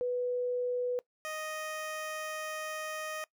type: tone pair in turn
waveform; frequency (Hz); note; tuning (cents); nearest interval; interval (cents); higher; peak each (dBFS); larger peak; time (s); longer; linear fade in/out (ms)
sine / 15% pulse; 493.6 / 621.9; B4 / D#5; -1 / -1; major third; 400; second; -29 / -30; first; 0.01-0.99 / 1.25-3.24; second; 0
effects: noise-tail reverb RT60 0.1 s tail -21 dB re dry